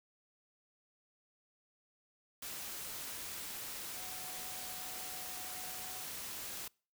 sine tone in noise, 740 Hz, F#5, in tune, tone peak -53 dBFS, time 3.96-6.04 s, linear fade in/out 5 ms, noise white, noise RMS -44 dBFS, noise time 2.42-6.68 s, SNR -12 dB, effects noise-tail reverb RT60 0.4 s tail -26 dB re dry

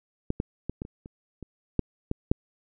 clicks, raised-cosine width 3 ms, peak -13 / -14 / -17 / -19 / -27 / -29 / -26 / -9 / -14 / -7 dBFS, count 10, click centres 0.304 / 0.401 / 0.696 / 0.819 / 0.851 / 1.059 / 1.427 / 1.793 / 2.114 / 2.315 s, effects none

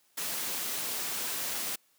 white noise, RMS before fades -34 dBFS, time 0.17-1.76 s, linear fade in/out 10 ms, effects white hiss -68 dBFS RMS until 1.98 s + high-pass 150 Hz 12 dB/octave

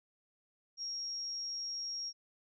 sine tone, 5588 Hz, F8, in tune, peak -37 dBFS, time 0.77-2.13 s, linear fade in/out 50 ms, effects none

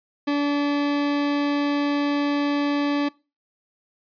40% pulse tone, 288.1 Hz, D4, 33 cents flat, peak -19 dBFS, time 0.27-3.09 s, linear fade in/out 10 ms, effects noise-tail reverb RT60 0.3 s tail -23 dB re dry + resampled to 11025 Hz

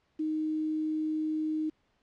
sine tone with quantisation, 311.1 Hz, D#4, in tune, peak -28 dBFS, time 0.19-1.7 s, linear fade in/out 10 ms, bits 9, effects pink hiss -72 dBFS RMS until 2.02 s + low-pass 4000 Hz 12 dB/octave

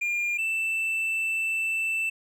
triangle tone pair in turn, 2407 / 2657 Hz, D7 / E7, +42 / +13 cents, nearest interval major second, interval 171 cents, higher second, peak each -23 dBFS, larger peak neither, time 0.01-0.38 / 0.38-2.1 s, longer second, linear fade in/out 10 ms, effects none

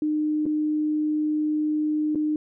sine tone with dropouts, 304.4 Hz, D#4, 38 cents flat, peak -21 dBFS, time 0.02-2.36 s, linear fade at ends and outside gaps 2 ms, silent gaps 0.456-0.463 / 2.149-2.156 s, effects none

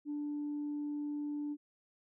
sine tone, 293.7 Hz, D4, in tune, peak -34 dBFS, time 0.05-1.57 s, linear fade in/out 50 ms, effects tanh soft clip ceiling -32 dBFS

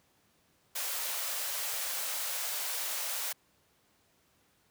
white high-pass noise, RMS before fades -35 dBFS, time 0.75-3.33 s, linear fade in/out 10 ms, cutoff 480 Hz, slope 48 dB/octave, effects pink hiss -69 dBFS RMS until 4.7 s + high-pass 80 Hz 12 dB/octave

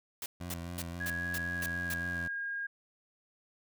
white noise bursts, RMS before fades -39 dBFS, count 7, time 0.22-1.94 s, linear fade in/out 2 ms, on 40 ms, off 240 ms
20% pulse tone with vibrato, 86.5 Hz, F2, 16 cents flat, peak -34 dBFS, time 0.4-2.28 s, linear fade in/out 10 ms, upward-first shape sine, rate 3.7 Hz, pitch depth 33 cents each way
sine tone with pitch glide, 1661.2 to 1624.2 Hz, G#6 to G#6, 0 to -39 cents, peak -34 dBFS, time 1-2.67 s, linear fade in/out 10 ms, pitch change -39 cents, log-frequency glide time 1.42-2.37 s
effects none

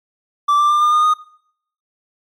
triangle tone with pitch steps, 1166 / 1179.5 / 1193.3 / 1207.1 / 1221.1 / 1235.3 Hz, D6 / D6 / D6 / D6 / D#6 / D#6, -13 / +7 / +27 / +47 / -33 / -13 cents, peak -9 dBFS, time 0.48-1.14 s, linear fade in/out 10 ms, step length 110 ms, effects noise-tail reverb RT60 0.7 s tail -22 dB re dry + MP3 64 kbps

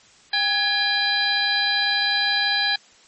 harmonic tone with a mistuned harmonic, 802 Hz, G5, 39 cents sharp, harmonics 1 / 2 / 3 / 4 / 5 / 6, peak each -28 / -23 / -30 / -29 / -22 / -28 dBFS, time 0.33-2.76 s, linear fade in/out 5 ms, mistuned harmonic 2, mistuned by +76 cents, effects white hiss -52 dBFS RMS until 3.07 s + MP3 32 kbps

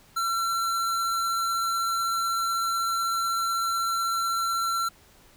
square tone, 1354 Hz, E6, 46 cents sharp, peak -25 dBFS, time 0.16-4.89 s, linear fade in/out 10 ms, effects pink hiss -56 dBFS RMS until 5.36 s

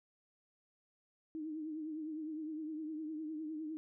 sine tone with vibrato, 311.1 Hz, D#4, in tune, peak -39 dBFS, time 1.35-3.77 s, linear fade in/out 0 ms, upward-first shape triangle, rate 9.8 Hz, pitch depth 73 cents each way, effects none

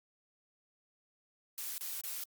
blue noise bursts, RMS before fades -40 dBFS, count 3, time 1.58-2.238 s, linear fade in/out 0 ms, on 200 ms, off 29 ms, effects Opus 48 kbps

